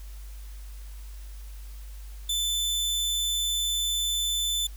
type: tone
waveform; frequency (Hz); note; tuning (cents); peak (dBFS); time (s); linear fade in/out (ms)
sawtooth; 3520; A7; 0; -22; 2.29-4.67; 5
effects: added 50 Hz sine -38 dBFS peak until 4.76 s + white hiss -54 dBFS RMS until 4.76 s